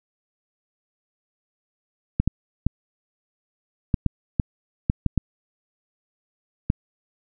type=clicks; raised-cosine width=5 ms; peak=-6 dBFS; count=10; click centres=2.2 / 2.276 / 2.666 / 3.942 / 4.063 / 4.398 / 4.899 / 5.063 / 5.177 / 6.701 s; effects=none

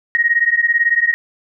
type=beating tone pair; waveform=sine; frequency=1869 / 1887 Hz; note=A#6 / A#6; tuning=+4 / +21 cents; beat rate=18 Hz; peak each=-15 dBFS; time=0.15-1.14 s; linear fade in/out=0 ms; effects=none

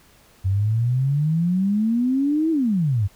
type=exponential two-way sweep; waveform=sine; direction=up then down; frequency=92.8 to 330 to 92.8 Hz; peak=-17 dBFS; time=0.44-3.08 s; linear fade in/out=20 ms; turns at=2.51 s; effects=pink hiss -54 dBFS RMS until 3.15 s

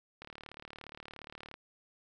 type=click train; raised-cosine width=0.3 ms; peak=-30 dBFS; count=50; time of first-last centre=0.22-1.541 s; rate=37.1 Hz; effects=none

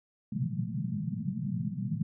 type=band-pass noise; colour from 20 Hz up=white; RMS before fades=-33 dBFS; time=0.32-2.03 s; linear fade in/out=5 ms; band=110 to 220 Hz; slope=96 dB/octave; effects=none

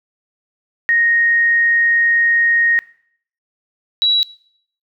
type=tone pair in turn; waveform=sine; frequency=1864.7 / 3904 Hz; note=A#6 / B7; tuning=0 / -21 cents; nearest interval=octave + minor second; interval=1279 cents; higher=second; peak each=-11 dBFS; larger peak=neither; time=0.89-2.79 / 4.02-4.23 s; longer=first; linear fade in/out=0 ms; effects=noise-tail reverb RT60 0.6 s tail -20 dB re dry

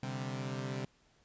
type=chord; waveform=sawtooth; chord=C suspended second; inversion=none; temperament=equal; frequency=130.81 / 146.83 / 196 Hz; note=C3 / D3 / G3; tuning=0 / 0 / 0 cents; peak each=-34 / -40 / -39 dBFS; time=0.03-0.85 s; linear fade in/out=2 ms; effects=pink hiss -69 dBFS RMS until 1.24 s + resampled to 16000 Hz

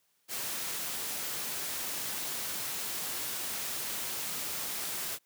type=noise; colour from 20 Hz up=white; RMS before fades=-36 dBFS; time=0.28-5.19 s; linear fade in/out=50 ms; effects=white hiss -73 dBFS RMS until 5.25 s + high-pass 100 Hz 12 dB/octave

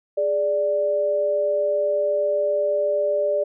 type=tone pair together; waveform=sine; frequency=415.3 / 587.3 Hz; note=G#4 / D5; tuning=0 / 0 cents; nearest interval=tritone; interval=600 cents; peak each=-26 / -19 dBFS; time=0.17-3.44 s; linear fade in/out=10 ms; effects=none

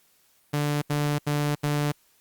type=tone bursts; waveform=sawtooth; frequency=146.83 Hz; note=D3; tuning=in tune; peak=-19 dBFS; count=4; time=0.53-1.921 s; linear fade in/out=10 ms; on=290 ms; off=77 ms; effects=white hiss -63 dBFS RMS until 2.2 s + Opus 48 kbps

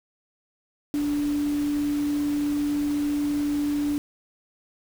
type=tone in noise; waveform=sine; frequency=291.8 Hz; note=D4; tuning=11 cents flat; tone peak=-22 dBFS; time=0.94-3.98 s; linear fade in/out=0 ms; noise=pink; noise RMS=-40 dBFS; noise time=0.94-3.98 s; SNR=+15 dB; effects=none

